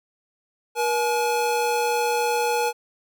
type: tone pair together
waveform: square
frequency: 478 / 851.7 Hz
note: A#4 / G#5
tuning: +43 / +43 cents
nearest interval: minor seventh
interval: 1000 cents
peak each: -24 dBFS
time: 0.75-2.73 s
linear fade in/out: 50 ms
effects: none